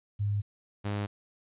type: tone pair in turn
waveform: sine / sawtooth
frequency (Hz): 102.5 / 102.5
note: G#2 / G#2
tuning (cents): -22 / -22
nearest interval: unison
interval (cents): 0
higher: neither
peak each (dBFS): -26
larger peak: neither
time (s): 0.19-0.42 / 0.84-1.07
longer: neither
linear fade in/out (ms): 20
effects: resampled to 8000 Hz + 11-bit